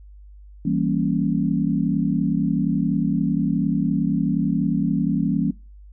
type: chord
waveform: sine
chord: E diminished seventh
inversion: none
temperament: equal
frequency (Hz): 164.81 / 196 / 233.1 / 277.2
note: E3 / G3 / Bb3 / Db4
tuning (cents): 0 / 0 / 0 / 0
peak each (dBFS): -24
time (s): 0.65-5.51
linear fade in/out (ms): 5
effects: noise-tail reverb RT60 0.3 s tail -22 dB re dry + added 50 Hz sine -41 dBFS peak until 5.92 s